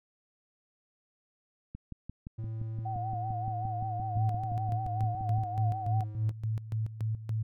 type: click train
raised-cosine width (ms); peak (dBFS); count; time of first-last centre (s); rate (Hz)
5; -28; 22; 1.75-5.383; 5.78
type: tone with pitch glide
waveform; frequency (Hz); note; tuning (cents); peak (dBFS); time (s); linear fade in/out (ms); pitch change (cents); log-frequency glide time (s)
triangle; 111.3 to 106.95; A2 to A2; +20 to -49; -32; 2.38-6.32; 10; -69; 3-4.65
type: tone with vibrato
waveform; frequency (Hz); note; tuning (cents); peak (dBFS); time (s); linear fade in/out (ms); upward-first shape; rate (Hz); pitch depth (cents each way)
sine; 740; F#5; 0; -34; 2.85-6.04; 10; sine; 5.2; 73
type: tone with tremolo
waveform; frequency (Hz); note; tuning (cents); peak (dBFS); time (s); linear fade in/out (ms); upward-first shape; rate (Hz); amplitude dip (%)
sine; 110; A2; 0; -28; 4.15-7.43; 10; square; 3.5; 75
effects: none